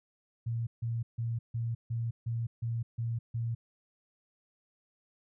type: tone bursts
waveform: sine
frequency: 116 Hz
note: A#2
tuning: 8 cents flat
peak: -30 dBFS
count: 9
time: 0.46-3.55 s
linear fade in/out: 10 ms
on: 210 ms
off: 150 ms
effects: none